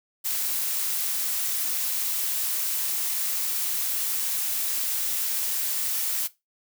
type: noise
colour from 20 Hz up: blue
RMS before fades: -27 dBFS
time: 0.24-6.28 s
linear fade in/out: 20 ms
effects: noise-tail reverb RT60 0.2 s tail -17 dB re dry